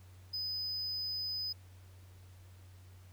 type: tone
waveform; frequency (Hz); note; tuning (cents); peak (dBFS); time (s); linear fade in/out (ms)
triangle; 5010; D#8; +11; -34; 0.33-1.53; 10
effects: added 92 Hz sine -53 dBFS peak until 3.12 s + pink hiss -65 dBFS RMS until 3.12 s